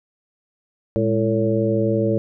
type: harmonic tone with a mistuned harmonic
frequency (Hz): 112.1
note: A2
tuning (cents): +33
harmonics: 1 / 2 / 3 / 4 / 5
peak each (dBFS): -23 / -23 / -23 / -23 / -23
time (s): 0.96-2.18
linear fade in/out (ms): 0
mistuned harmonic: 2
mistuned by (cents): -120
effects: none